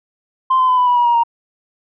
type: tone with pitch steps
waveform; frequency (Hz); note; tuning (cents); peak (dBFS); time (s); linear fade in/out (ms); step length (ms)
sine; 1042 / 1025.9 / 1010 / 994.4 / 979 / 963.8 / 948.9 / 934.2; C6 / C6 / B5 / B5 / B5 / B5 / A#5 / A#5; -7 / -34 / +39 / +12 / -15 / -43 / +31 / +3; -9; 0.5-1.236; 10; 92
effects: tanh soft clip ceiling -7 dBFS